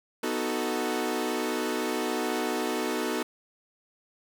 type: chord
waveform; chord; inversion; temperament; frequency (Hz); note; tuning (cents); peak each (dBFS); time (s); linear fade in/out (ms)
sawtooth; B dominant seventh; none; equal; 246.9 / 311.1 / 370 / 440; B3 / D#4 / F#4 / A4; 0 / 0 / 0 / 0; -29; 0.23-3.23; 5
effects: 10-bit